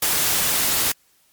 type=noise; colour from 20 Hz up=white; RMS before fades=-20 dBFS; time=0.02-0.92 s; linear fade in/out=5 ms; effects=white hiss -60 dBFS RMS until 1.32 s + MP3 96 kbps